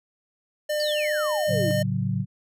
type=tone with pitch glide; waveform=square; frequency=601 to 606.6 Hz; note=D5 to D#5; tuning=+40 to -44 cents; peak=-24 dBFS; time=0.69-1.83 s; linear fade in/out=10 ms; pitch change=+16 cents; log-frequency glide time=0.95-1.28 s
type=exponential sweep; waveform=sine; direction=down; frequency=4785 to 292.5 Hz; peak=-28 dBFS; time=0.8-1.71 s; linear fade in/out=0 ms
type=chord; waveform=sine; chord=F# minor; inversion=first; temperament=equal; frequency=110 / 138.59 / 185 Hz; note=A2 / C#3 / F#3; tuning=0 / 0 / 0 cents; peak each=-27 dBFS; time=1.47-2.26 s; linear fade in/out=50 ms
effects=none